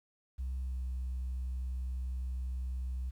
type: tone with pitch glide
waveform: sine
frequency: 64.5 to 63.43 Hz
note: C2 to B1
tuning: -24 to +47 cents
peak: -32 dBFS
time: 0.38-3.11 s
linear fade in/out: 20 ms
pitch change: -29 cents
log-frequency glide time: 0.59-0.8 s
effects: tanh soft clip ceiling -32 dBFS + 11-bit